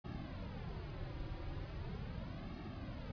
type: noise with flanger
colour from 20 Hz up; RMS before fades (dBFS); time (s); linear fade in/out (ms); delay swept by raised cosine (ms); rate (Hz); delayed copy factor
brown; -45; 0.04-3.12; 10; 2 to 4.7; 0.39; -1
effects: resampled to 11025 Hz